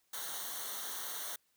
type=noise with comb filter; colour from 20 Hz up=white; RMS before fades=-41 dBFS; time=0.13-1.36 s; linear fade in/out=5 ms; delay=0.4 ms; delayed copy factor=-0.85; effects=white hiss -75 dBFS RMS until 1.56 s